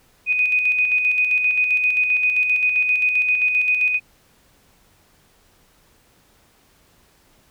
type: tone with tremolo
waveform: sine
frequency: 2492 Hz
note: D#7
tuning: 2 cents sharp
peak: -14 dBFS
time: 0.26-4 s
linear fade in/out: 50 ms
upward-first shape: square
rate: 7.6 Hz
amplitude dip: 40%
effects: pink hiss -57 dBFS RMS until 7.5 s